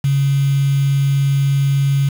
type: tone with quantisation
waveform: sine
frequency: 138.59 Hz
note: C#3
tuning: in tune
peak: -12 dBFS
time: 0.04-2.09 s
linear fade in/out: 5 ms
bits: 5
effects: none